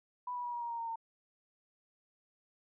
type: tone with pitch steps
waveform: sine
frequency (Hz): 987.8 / 976.5 / 965.2 / 954.2 / 943.2 / 932.4 / 921.6 / 911.1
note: B5 / B5 / B5 / A#5 / A#5 / A#5 / A#5 / A#5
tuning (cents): 0 / -20 / -40 / +40 / +20 / 0 / -20 / -40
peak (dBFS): -36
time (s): 0.27-0.958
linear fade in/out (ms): 5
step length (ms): 86
effects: none